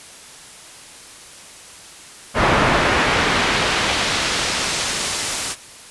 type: noise with band-pass filter sweep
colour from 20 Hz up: brown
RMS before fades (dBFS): -19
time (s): 2.34-5.56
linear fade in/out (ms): 50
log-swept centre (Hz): 1300 to 10000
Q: 0.74
effects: white hiss -40 dBFS RMS until 5.9 s + resampled to 24000 Hz